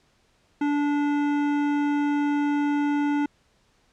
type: tone with hard clipping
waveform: sine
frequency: 290.4 Hz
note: D4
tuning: 19 cents flat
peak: -23 dBFS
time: 0.61-3.26 s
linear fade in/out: 5 ms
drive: 14 dB
effects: pink hiss -64 dBFS RMS until 3.92 s + low-pass 7000 Hz 12 dB/octave